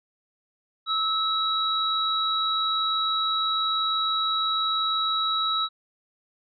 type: tone pair together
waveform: sine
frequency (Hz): 1300 / 3873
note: E6 / B7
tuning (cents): -24 / -35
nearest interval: octave + perfect fifth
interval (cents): 1889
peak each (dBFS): -25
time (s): 0.86-5.69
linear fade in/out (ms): 50
effects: none